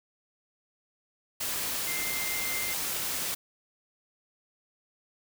sine tone in noise, 2093 Hz, C7, in tune, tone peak -35 dBFS, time 1.87-2.74 s, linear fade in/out 10 ms, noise white, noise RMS -32 dBFS, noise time 1.4-3.35 s, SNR -6 dB, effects none

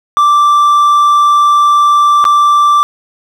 triangle tone with dropouts, 1173 Hz, D6, 2 cents flat, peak -3 dBFS, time 0.17-2.83 s, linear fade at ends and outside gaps 0 ms, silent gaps 2.242-2.252 s, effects none

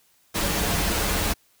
pink noise with comb filter, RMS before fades -24 dBFS, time 0.34-1.34 s, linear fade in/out 20 ms, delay 7.9 ms, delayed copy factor -0.55, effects white hiss -62 dBFS RMS until 1.6 s

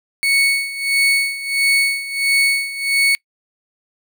35% pulse tone with tremolo, 2217 Hz, C#7, in tune, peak -10 dBFS, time 0.23-3.15 s, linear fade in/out 0 ms, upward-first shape sine, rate 1.5 Hz, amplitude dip 80%, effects noise-tail reverb RT60 0.1 s tail -25 dB re dry

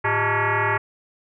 sine tone with frequency modulation, 401.7 Hz, G4, 42 cents sharp, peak -18 dBFS, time 0.04-0.78 s, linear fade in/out 10 ms, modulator 255 Hz, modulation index 6.9, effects none

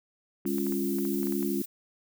sine chord, Db major, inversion second, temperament equal with one note detuned, 204.1 / 277.2 / 349.2 Hz, Ab3 / Db4 / F4, -30 / 0 / 0 cents, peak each -31 dBFS, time 0.45-1.62 s, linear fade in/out 5 ms
clicks, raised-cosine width 0.5 ms, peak -30 dBFS, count 10, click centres 0.455 / 0.583 / 0.667 / 0.723 / 0.986 / 1.052 / 1.231 / 1.271 / 1.324 / 1.428 s
violet noise, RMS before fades -39 dBFS, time 0.46-1.66 s, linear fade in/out 10 ms
effects none

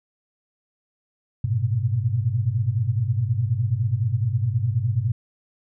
sine tone cluster, 101.2 / 115.6 / 125.2 Hz, G#2 / A#2 / B2, -44 / -14 / +24 cents, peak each -24 dBFS, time 1.44-5.12 s, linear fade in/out 5 ms, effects none

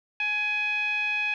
10% pulse tone with low-pass filter, 838 Hz, G#5, 15 cents sharp, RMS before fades -27 dBFS, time 0.2-1.34 s, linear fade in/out 2 ms, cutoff 2500 Hz, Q 5.9, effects none

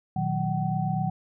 sine tone cluster, 120.5 / 156.6 / 184.8 / 757 Hz, B2 / D#3 / F#3 / F#5, -42 / +11 / -2 / +39 cents, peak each -31 / -28 / -30 / -30 dBFS, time 0.16-1.1 s, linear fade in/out 5 ms, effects none

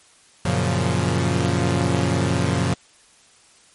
sawtooth chord, Gb major seventh, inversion none, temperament equal, 92.5 / 116.54 / 138.59 / 174.61 Hz, Gb2 / Bb2 / Db3 / F3, 0 / 0 / 0 / 0 cents, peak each -20 dBFS, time 0.45-2.74 s, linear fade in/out 5 ms, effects white hiss -53 dBFS RMS until 3.74 s + MP3 48 kbps

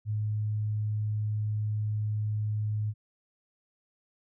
sine tone, 106.4 Hz, G#2, 42 cents sharp, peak -27 dBFS, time 0.05-2.94 s, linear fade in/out 50 ms, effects none

